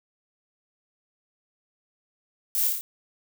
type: noise with echo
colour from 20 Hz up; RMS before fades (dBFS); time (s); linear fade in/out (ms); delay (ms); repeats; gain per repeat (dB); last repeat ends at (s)
violet; -26; 2.55-2.67; 0; 28; 5; -2; 2.81
effects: none